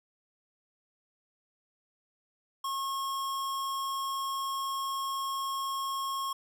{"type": "tone", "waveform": "square", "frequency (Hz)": 1086, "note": "C#6", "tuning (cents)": -36, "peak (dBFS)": -32, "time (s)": [2.64, 6.33], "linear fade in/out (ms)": 5, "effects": []}